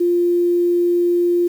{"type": "tone with quantisation", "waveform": "sine", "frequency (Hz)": 349.2, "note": "F4", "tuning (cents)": 0, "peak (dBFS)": -13, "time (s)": [0, 1.48], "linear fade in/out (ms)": 10, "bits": 7, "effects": []}